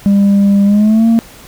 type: tone with pitch glide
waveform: sine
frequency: 200 to 228.4 Hz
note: G3 to A#3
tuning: +35 to -35 cents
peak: -3 dBFS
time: 0.06-1.19 s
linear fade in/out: 0 ms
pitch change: +230 cents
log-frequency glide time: 0.65-1.07 s
effects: tanh soft clip ceiling -5 dBFS + pink hiss -37 dBFS RMS until 1.47 s